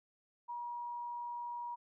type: tone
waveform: sine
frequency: 957 Hz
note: A#5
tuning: 45 cents sharp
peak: -39 dBFS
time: 0.48-1.76 s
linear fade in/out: 20 ms
effects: none